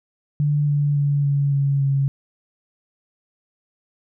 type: tone with pitch steps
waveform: sine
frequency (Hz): 146.83 / 144.98 / 143.15 / 141.34 / 139.55 / 137.79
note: D3 / D3 / D3 / C#3 / C#3 / C#3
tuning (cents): 0 / -22 / -44 / +34 / +12 / -10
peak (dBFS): -16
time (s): 0.4-2.08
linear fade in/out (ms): 0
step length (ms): 280
effects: none